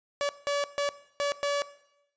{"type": "tone bursts at uneven times", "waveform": "sawtooth", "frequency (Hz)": 572, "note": "D5", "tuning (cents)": -46, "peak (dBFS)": -22, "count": 5, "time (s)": [[0.21, 0.29], [0.47, 0.64], [0.78, 0.89], [1.2, 1.32], [1.43, 1.62]], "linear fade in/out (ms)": 0, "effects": ["noise-tail reverb RT60 0.8 s tail -17 dB re dry", "resampled to 16000 Hz"]}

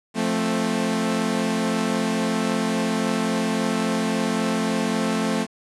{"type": "chord", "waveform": "sawtooth", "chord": "F major", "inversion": "none", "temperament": "equal with one note detuned", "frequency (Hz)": [174.61, 220, 263.7], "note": ["F3", "A3", "C4"], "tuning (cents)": [0, 0, 14], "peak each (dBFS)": [-24, -19, -23], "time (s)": [0.14, 5.47], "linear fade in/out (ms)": 50, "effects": ["resampled to 24000 Hz", "8-bit"]}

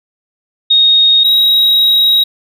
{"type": "tone pair in turn", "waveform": ["sine", "triangle"], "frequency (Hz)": [3729, 3816], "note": ["A#7", "A#7"], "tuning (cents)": [0, 40], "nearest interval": "unison", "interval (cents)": 40, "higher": "second", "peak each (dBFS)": -5, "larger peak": "neither", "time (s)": [[0.7, 1.24], [1.24, 2.24]], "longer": "second", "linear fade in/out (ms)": 10, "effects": []}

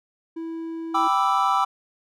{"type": "tone", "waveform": "triangle", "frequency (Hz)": 328.1, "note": "E4", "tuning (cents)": -8, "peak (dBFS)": -27, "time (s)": [0.36, 1.08], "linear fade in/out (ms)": 10}
{"type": "chord", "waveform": "triangle", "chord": "E minor seventh", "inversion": "first", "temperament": "equal", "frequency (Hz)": [784, 987.8, 1174.7, 1318.5], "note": ["G5", "B5", "D6", "E6"], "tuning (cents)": [0, 0, 0, 0], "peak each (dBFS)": -22, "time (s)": [0.94, 1.65], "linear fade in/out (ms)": 10}
{"effects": []}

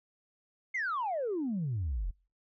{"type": "exponential sweep", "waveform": "sine", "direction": "down", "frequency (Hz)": [2185, 38.89], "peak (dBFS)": -29, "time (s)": [0.74, 2.11], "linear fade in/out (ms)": 10, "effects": ["noise-tail reverb RT60 0.4 s tail -26 dB re dry", "tanh soft clip ceiling -27 dBFS"]}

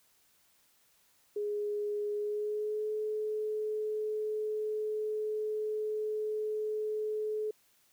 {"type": "tone with pitch glide", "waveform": "sine", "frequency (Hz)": [415.3, 428.5], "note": ["G#4", "A4"], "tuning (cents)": [0, -46], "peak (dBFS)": -31, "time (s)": [1.36, 7.51], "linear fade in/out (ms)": 5, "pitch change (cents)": 54, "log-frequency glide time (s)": [2.14, 2.9], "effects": ["white hiss -68 dBFS RMS until 7.92 s"]}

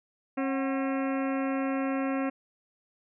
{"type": "harmonic tone with a mistuned harmonic", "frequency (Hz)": 270, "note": "C#4", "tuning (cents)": -45, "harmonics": [1, 2, 3, 4, 5, 6, 7, 8, 9, 10], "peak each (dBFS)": [-28, -34, -38, -40, -42, -44, -45, -46, -47, -48], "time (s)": [0.37, 2.3], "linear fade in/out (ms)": 10, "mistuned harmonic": 3, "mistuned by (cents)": -140, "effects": []}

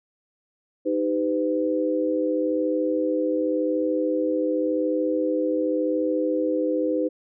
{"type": "chord", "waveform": "sine", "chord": "Eb augmented", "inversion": "none", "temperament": "equal with one note detuned", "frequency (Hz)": [311.1, 392, 505.7], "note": ["Eb4", "G4", "B4"], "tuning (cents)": [0, 0, 41], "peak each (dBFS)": [-24, -29, -24], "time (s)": [0.85, 7.09], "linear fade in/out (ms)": 20, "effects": []}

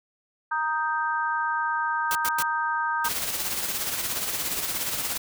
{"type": "chord", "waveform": "sine", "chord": "Eb major", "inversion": "second", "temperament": "equal", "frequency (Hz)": [932.3, 1244.5, 1568], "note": ["Bb5", "Eb6", "G6"], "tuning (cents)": [0, 0, 0], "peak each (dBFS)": [-27, -29, -28], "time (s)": [0.51, 3.09], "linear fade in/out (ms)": 10}
{"type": "noise bursts", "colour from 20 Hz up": "white", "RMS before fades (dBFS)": -28, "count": 3, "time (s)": [2.11, 2.424], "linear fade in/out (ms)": 0, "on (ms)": 40, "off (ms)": 97}
{"type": "noise with tremolo", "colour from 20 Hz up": "white", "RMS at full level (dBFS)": -27, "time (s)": [3.04, 5.18], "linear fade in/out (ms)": 10, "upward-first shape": "sine", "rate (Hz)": 17, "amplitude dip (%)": 45}
{"effects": []}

